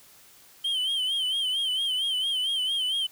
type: tone with vibrato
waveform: triangle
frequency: 3117 Hz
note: G7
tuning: 11 cents flat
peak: -23 dBFS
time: 0.64-3.07 s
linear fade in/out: 10 ms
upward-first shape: sine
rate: 4.4 Hz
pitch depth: 80 cents each way
effects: white hiss -54 dBFS RMS until 3.11 s